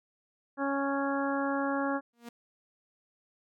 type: harmonic tone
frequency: 277.2 Hz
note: C#4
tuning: in tune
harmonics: 1 / 2 / 3 / 4 / 5 / 6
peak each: -31 / -34 / -36 / -37 / -38 / -39 dBFS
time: 0.57-2.01 s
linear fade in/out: 50 ms
type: tone with exponential growth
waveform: sawtooth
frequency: 236 Hz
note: A#3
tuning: 22 cents sharp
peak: -35 dBFS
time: 2.13-2.29 s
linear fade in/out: 5 ms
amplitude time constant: 33 ms
effects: none